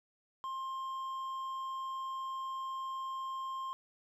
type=tone with hard clipping; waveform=triangle; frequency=1059 Hz; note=C6; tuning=21 cents sharp; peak=-38 dBFS; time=0.44-3.73 s; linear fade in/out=0 ms; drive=7 dB; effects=none